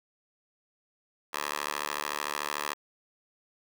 10% pulse tone with high-pass filter, 73.5 Hz, D2, 2 cents sharp, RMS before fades -34 dBFS, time 1.33-2.74 s, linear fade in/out 10 ms, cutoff 970 Hz, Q 1.1, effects none

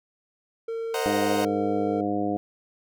triangle tone, 455.5 Hz, A#4, 40 cents flat, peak -26 dBFS, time 0.68-2.01 s, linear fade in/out 5 ms
sawtooth chord, C half-diminished seventh, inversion none, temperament equal, 523.3 / 622.3 / 740 / 932.3 Hz, C5 / Eb5 / Gb5 / Bb5, 0 / 0 / 0 / 0 cents, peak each -27 / -30 / -28 / -30 dBFS, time 0.94-1.45 s, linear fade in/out 2 ms
harmonic tone, 102.2 Hz, G#2, 27 cents flat, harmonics 1 / 2 / 3 / 4 / 5 / 6 / 7, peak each -39 / -31 / -27 / -34 / -33 / -37 / -30 dBFS, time 1.06-2.37 s, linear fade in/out 0 ms
effects none

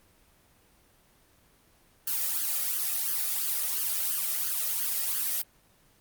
blue noise with flanger, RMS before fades -29 dBFS, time 2.07-5.42 s, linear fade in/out 5 ms, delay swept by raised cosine 0.63 to 1.63 ms, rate 2.9 Hz, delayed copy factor +0.85, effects pink hiss -62 dBFS RMS until 6 s + Opus 24 kbps

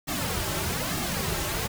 pink noise with flanger, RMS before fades -29 dBFS, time 0.07-1.68 s, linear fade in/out 20 ms, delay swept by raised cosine 2 to 4.2 ms, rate 1.1 Hz, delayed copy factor -0.75, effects none

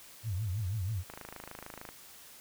sine tone with vibrato, 100.1 Hz, G2, 37 cents sharp, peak -31 dBFS, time 0.23-1.04 s, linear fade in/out 50 ms, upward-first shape triangle, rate 6.2 Hz, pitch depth 270 cents each way
click train, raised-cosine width 0.5 ms, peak -28 dBFS, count 22, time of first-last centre 1.1-1.889 s, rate 26.6 Hz
effects white hiss -53 dBFS RMS until 2.4 s

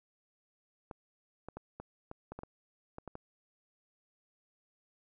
clicks, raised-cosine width 1 ms, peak -29 dBFS, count 11, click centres 0.912 / 1.486 / 1.57 / 1.8 / 2.114 / 2.32 / 2.39 / 2.434 / 2.984 / 3.077 / 3.154 s, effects none

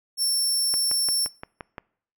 25% pulse tone, 5420 Hz, E8, 47 cents sharp, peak -16 dBFS, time 0.17-1.29 s, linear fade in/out 50 ms
click train, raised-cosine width 0.5 ms, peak -19 dBFS, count 7, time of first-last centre 0.74-1.782 s, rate 5.76 Hz
effects noise-tail reverb RT60 0.6 s tail -24 dB re dry

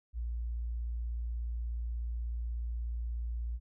sine tone, 58.27 Hz, A#1, in tune, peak -33 dBFS, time 0.13-3.6 s, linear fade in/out 50 ms, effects none

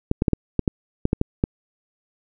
clicks, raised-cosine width 3 ms, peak -5 dBFS, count 10, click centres 0.114 / 0.221 / 0.282 / 0.333 / 0.593 / 0.678 / 1.054 / 1.131 / 1.214 / 1.439 s, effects none

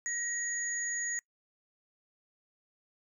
sine tone pair together, 1897 / 6760 Hz, A#6 / G#8, +30 / +30 cents, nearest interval octave + minor seventh, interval 2200 cents, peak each -36 / -34 dBFS, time 0.06-1.19 s, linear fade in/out 0 ms, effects noise-tail reverb RT60 0.1 s tail -24 dB re dry

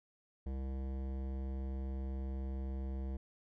sine tone with hard clipping, 66.3 Hz, C2, 23 cents sharp, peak -39 dBFS, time 0.46-3.17 s, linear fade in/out 5 ms, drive 16 dB, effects none

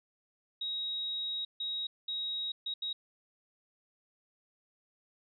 sine tone bursts at uneven times, 3800 Hz, A#7, 33 cents sharp, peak -33 dBFS, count 5, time 0.61-1.45 / 1.6-1.87 / 2.08-2.52 / 2.66-2.74 / 2.82-2.93 s, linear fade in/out 5 ms, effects none

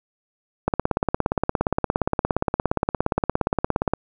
click train, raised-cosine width 1 ms, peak -5 dBFS, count 57, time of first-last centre 0.68-3.936 s, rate 17.2 Hz, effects none

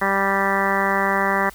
harmonic tone, 196 Hz, G3, in tune, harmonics 1 / 2 / 3 / 4 / 5 / 6 / 7 / 8 / 9 / 10, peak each -27 / -27 / -27 / -26 / -25 / -25 / -31 / -28 / -26 / -26 dBFS, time 0.01-1.5 s, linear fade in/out 10 ms, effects added 50 Hz sine -46 dBFS peak until 1.54 s + white hiss -46 dBFS RMS until 1.54 s

